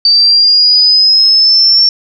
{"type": "linear sweep", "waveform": "sine", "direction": "up", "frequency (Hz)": [4610, 5460], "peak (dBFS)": -4, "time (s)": [0.05, 1.89], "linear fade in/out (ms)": 2, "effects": []}